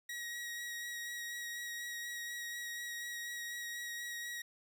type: tone with vibrato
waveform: sawtooth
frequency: 1901 Hz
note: A#6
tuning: 33 cents sharp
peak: -37 dBFS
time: 0.09-4.42 s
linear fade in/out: 5 ms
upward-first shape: sine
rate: 4.1 Hz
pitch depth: 13 cents each way
effects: none